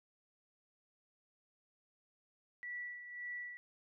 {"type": "tone with tremolo", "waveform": "sine", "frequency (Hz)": 1953, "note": "B6", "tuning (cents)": -20, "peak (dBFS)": -40, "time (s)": [2.63, 3.57], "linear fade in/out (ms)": 0, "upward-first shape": "sine", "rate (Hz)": 1.8, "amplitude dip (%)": 60, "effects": []}